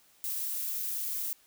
violet noise, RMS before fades -34 dBFS, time 0.24-1.33 s, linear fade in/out 0 ms, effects white hiss -63 dBFS RMS until 1.46 s

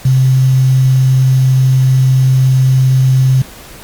sine tone with quantisation, 130.81 Hz, C3, in tune, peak -6 dBFS, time 0.05-3.42 s, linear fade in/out 5 ms, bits 5, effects pink hiss -34 dBFS RMS until 3.83 s + Opus 48 kbps

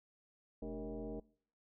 sine tone with frequency modulation, 123.47 Hz, B2, in tune, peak -40 dBFS, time 0.62-1.2 s, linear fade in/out 5 ms, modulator 170 Hz, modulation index 2.7, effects noise-tail reverb RT60 0.6 s tail -24 dB re dry

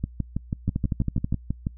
two click trains, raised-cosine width 5 ms, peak -12 / -13 dBFS, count 9 / 11, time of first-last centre 0.68-1.325 / 0.04-1.669 s, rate 12.4 / 6.14 Hz, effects noise-tail reverb RT60 0.1 s tail -26 dB re dry + added 60 Hz sine -42 dBFS peak until 1.77 s

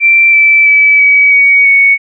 sine tone with pitch steps, 2349 / 2323 / 2298 / 2273 / 2248 / 2224 Hz, D7 / D7 / D7 / C#7 / C#7 / C#7, 0 / -20 / -38 / +43 / +24 / +5 cents, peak -3 dBFS, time 0-1.98 s, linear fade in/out 50 ms, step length 330 ms, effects none

